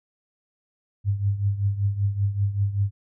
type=tone with tremolo; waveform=sine; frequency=100.4 Hz; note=G2; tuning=42 cents sharp; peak=-17 dBFS; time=1.04-2.91 s; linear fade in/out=50 ms; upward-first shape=triangle; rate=5.2 Hz; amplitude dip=80%; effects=none